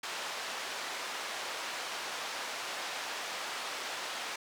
pink band-pass noise, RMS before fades -39 dBFS, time 0.03-4.36 s, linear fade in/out 5 ms, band 700 to 6000 Hz, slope 12 dB/octave, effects none

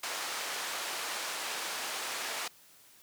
pink band-pass noise, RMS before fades -37 dBFS, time 0.03-2.48 s, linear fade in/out 5 ms, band 750 to 10000 Hz, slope 12 dB/octave, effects white hiss -59 dBFS RMS until 3.02 s + high-pass 60 Hz 12 dB/octave

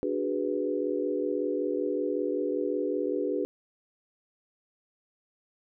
sine chord, G# half-diminished seventh, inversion second, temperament equal, 293.7 / 370 / 415.3 / 493.9 Hz, D4 / F#4 / G#4 / B4, 0 / 0 / 0 / 0 cents, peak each -32 dBFS, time 0.03-3.45 s, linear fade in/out 0 ms, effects none

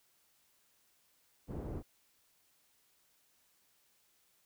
pink low-pass noise, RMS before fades -41 dBFS, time 1.47-1.83 s, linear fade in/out 50 ms, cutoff 490 Hz, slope 12 dB/octave, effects white hiss -72 dBFS RMS until 4.45 s

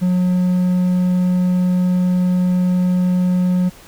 triangle tone, 181 Hz, F#3, 38 cents flat, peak -11 dBFS, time 0.01-3.7 s, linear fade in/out 20 ms, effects pink hiss -43 dBFS RMS until 3.87 s

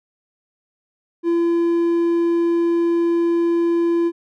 triangle tone, 339.4 Hz, F4, 49 cents flat, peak -13 dBFS, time 1.23-4.12 s, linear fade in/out 50 ms, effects none

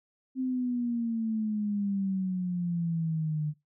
sine exponential sweep, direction down, 262.2 to 149 Hz, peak -27 dBFS, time 0.35-3.54 s, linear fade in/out 50 ms, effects noise-tail reverb RT60 0.2 s tail -21 dB re dry

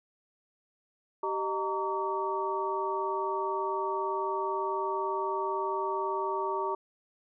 sine tone cluster, 387.2 / 617 / 922 / 1140 Hz, G4 / D#5 / A#5 / C#6, -21 / -15 / -19 / +48 cents, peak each -33 / -39 / -32 / -35 dBFS, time 1.23-6.75 s, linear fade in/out 5 ms, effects none

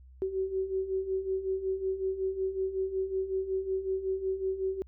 sine beating tone pair, 377.1 / 382.5 Hz, F#4 / G4, +33 / -42 cents, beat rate 5.4 Hz, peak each -35 / -30 dBFS, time 0.22-4.82 s, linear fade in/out 0 ms, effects added 64 Hz sine -50 dBFS peak until 4.87 s

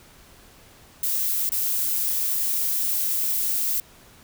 violet noise with dropouts, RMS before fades -24 dBFS, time 1.03-3.8 s, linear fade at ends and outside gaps 2 ms, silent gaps 1.492-1.519 s, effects pink hiss -51 dBFS RMS until 4.23 s

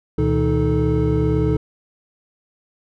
triangle tone cluster, 71 / 120.7 / 158.6 / 312.6 / 434.2 Hz, C#2 / B2 / D#3 / D#4 / A4, +42 / -39 / +33 / +8 / -23 cents, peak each -20 dBFS, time 0.18-1.57 s, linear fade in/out 5 ms, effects none

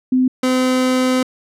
sine / 30% pulse tone pair in turn, 256.1 / 256.1 Hz, C4 / C4, -37 / -37 cents, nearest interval unison, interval 0 cents, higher neither, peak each -11 dBFS, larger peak neither, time 0.12-0.28 / 0.43-1.23 s, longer second, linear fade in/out 5 ms, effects low-pass 10000 Hz 12 dB/octave

